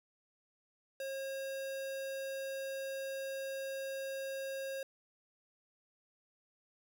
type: tone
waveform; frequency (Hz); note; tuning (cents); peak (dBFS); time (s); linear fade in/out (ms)
square; 540; C#5; -45; -39; 1-4.83; 2
effects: none